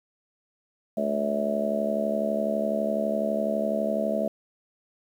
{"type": "harmonic tone", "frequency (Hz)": 72, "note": "D2", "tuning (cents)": -34, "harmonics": [3, 4, 5, 6, 7, 8, 9], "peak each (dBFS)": [-29, -38, -38, -38, -37, -30, -27], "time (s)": [0.97, 4.28], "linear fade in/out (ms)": 5, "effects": ["9-bit"]}